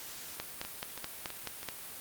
two click trains, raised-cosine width 0.2 ms, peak -18 / -23 dBFS, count 7 / 4, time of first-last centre 0.4-1.688 / 0.65-1.63 s, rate 4.66 / 3.06 Hz, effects white hiss -45 dBFS RMS until 2 s + Opus 48 kbps

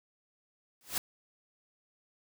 white noise with exponential growth, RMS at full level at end -28 dBFS, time 0.81-0.98 s, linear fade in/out 1 ms, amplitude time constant 35 ms, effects none

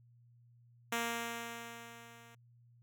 5% pulse tone with level ramp, 233.1 Hz, A#3, in tune, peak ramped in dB -21 to -46 dBFS, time 0.92-2.35 s, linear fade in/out 5 ms, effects added 119 Hz sine -61 dBFS peak until 2.82 s

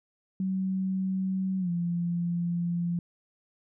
sine tone with pitch glide, 189.2 to 172.5 Hz, F#3 to F3, +39 to -21 cents, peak -26 dBFS, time 0.4-2.99 s, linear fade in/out 2 ms, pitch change -160 cents, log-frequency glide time 1.59-1.7 s, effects none

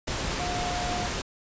sine tone in noise, 714 Hz, F5, 38 cents sharp, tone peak -31 dBFS, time 0.39-1.07 s, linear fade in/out 10 ms, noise pink, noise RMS -30 dBFS, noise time 0.07-1.22 s, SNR -4 dB, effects resampled to 16000 Hz

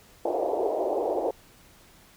pink band-pass noise, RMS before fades -27 dBFS, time 0.25-1.31 s, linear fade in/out 5 ms, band 350 to 800 Hz, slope 48 dB/octave, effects pink hiss -55 dBFS RMS until 2.16 s

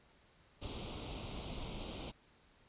pink noise with comb filter, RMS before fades -44 dBFS, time 0.61-2.12 s, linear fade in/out 20 ms, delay 0.29 ms, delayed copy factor +0.85, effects pink hiss -67 dBFS RMS until 2.68 s + resampled to 8000 Hz

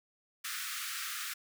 pink high-pass noise, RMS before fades -39 dBFS, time 0.44-1.34 s, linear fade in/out 10 ms, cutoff 1200 Hz, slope 96 dB/octave, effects none

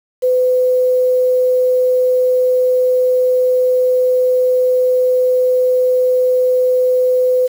sine tone with quantisation, 505 Hz, B4, 39 cents sharp, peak -10 dBFS, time 0.22-7.48 s, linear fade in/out 20 ms, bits 6, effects none

